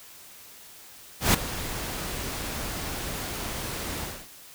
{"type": "noise with ADSR envelope", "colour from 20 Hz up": "pink", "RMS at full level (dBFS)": -18, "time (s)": [1.2, 4.28], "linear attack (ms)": 140, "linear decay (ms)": 10, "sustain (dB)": -15, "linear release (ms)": 270, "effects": ["white hiss -48 dBFS RMS until 4.54 s"]}